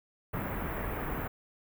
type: band-stop noise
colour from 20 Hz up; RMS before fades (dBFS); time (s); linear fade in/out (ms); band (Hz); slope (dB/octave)
pink; -35; 0.33-1.28; 10; 2000 to 16000; 24
effects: none